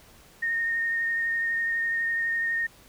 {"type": "tone with vibrato", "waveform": "sine", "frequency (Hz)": 1842, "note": "A#6", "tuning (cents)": -21, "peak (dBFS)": -24, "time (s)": [0.42, 2.67], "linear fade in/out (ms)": 10, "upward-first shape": "triangle", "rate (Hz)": 12, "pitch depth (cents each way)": 19, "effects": ["pink hiss -54 dBFS RMS until 2.88 s"]}